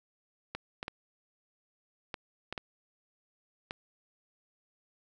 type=clicks; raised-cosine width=0.3 ms; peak=-20 dBFS; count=7; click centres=0.55 / 0.829 / 0.881 / 2.142 / 2.526 / 2.578 / 3.709 s; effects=none